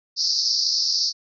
pink band-pass noise, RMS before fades -22 dBFS, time 0.16-1.13 s, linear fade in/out 50 ms, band 4400 to 5600 Hz, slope 96 dB/octave, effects none

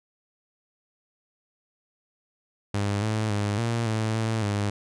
sawtooth tone with pitch steps, 101.5 / 108.7 / 103 / 116.1 / 109.9 / 111.6 / 102.5 Hz, G#2 / A2 / G#2 / A#2 / A2 / A2 / G#2, -39 / -21 / -14 / -7 / -2 / +25 / -22 cents, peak -20 dBFS, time 2.74-4.7 s, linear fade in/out 5 ms, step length 280 ms, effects resampled to 22050 Hz

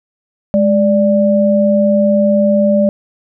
sine tone pair together, 207.7 / 587.5 Hz, G#3 / D5, 0 / +1 cents, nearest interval octave + tritone, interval 1801 cents, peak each -11 dBFS, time 0.54-2.89 s, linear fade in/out 0 ms, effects none

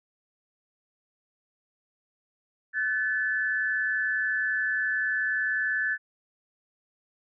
sine tone pair together, 1514 / 1734.4 Hz, F#6 / A6, +39 / -25 cents, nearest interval major second, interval 236 cents, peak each -29 / -26 dBFS, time 2.73-5.98 s, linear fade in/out 50 ms, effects none

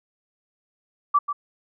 sine tone with echo, 1159 Hz, D6, 23 cents flat, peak -14 dBFS, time 1.14-1.19 s, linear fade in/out 10 ms, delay 140 ms, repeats 1, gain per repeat -9 dB, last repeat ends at 1.33 s, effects none

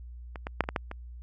clicks, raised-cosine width 0.5 ms, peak -24 / -19 / -7 / -26 / -15 / -12 / -22 dBFS, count 7, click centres 0.358 / 0.469 / 0.607 / 0.639 / 0.689 / 0.762 / 0.914 s, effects added 60 Hz sine -41 dBFS peak until 1.22 s

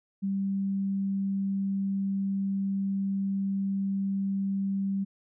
sine tone, 195.7 Hz, G3, 3 cents flat, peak -26 dBFS, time 0.22-5.05 s, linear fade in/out 20 ms, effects none

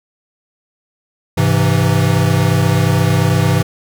square chord, Ab augmented, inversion none, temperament equal with one note detuned, 102.16 / 130.81 / 164.81 Hz, Ab2 / C3 / E3, -28 / 0 / 0 cents, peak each -16 dBFS, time 1.37-3.63 s, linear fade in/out 10 ms, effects none

